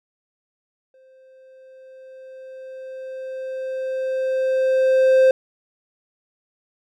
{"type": "tone with exponential growth", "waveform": "triangle", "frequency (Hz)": 523, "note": "C5", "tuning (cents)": -1, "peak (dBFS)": -8, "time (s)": [0.94, 5.31], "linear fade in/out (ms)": 2, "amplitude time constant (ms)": 950, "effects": []}